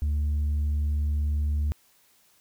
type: tone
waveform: sine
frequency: 74 Hz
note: D2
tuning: 14 cents sharp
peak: -20 dBFS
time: 0.02-1.72 s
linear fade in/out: 0 ms
effects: tanh soft clip ceiling -22 dBFS + white hiss -62 dBFS RMS until 2.4 s